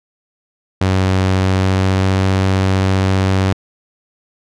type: tone with pitch glide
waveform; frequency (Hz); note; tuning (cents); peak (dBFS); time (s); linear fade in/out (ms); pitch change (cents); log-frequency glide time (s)
sawtooth; 94.2 to 95.29; F#2 to G2; +32 to -49; -8; 0.81-3.53; 5; +19; 1.37-2.19
effects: low-pass 6000 Hz 12 dB/octave